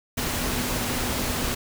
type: tone in noise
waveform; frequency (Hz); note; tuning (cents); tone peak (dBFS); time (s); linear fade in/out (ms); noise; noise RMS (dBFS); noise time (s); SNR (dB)
sine; 246.9; B3; 0; -34; 0.17-1.55; 10; pink; -27; 0.17-1.55; -10
effects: none